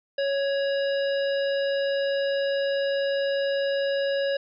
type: harmonic tone with a mistuned harmonic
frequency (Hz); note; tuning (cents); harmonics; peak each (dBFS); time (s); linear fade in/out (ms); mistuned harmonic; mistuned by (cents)
554.4; C#5; 0; 1 / 3 / 5 / 7 / 9; -23 / -33 / -37 / -40 / -42; 0.18-4.37; 5; 5; +47
effects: none